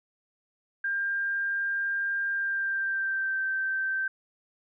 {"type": "tone with pitch glide", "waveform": "sine", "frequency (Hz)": [1598, 1556.1], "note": ["G6", "G6"], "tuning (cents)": [33, -13], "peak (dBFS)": -26, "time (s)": [0.84, 4.08], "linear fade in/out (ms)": 5, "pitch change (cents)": -46, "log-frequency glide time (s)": [2.29, 3.41], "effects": []}